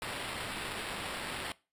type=noise with sample-and-hold; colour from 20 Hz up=blue; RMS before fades=-39 dBFS; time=0.02-1.52 s; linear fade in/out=0 ms; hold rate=6300 Hz; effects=noise-tail reverb RT60 0.3 s tail -21 dB re dry + resampled to 32000 Hz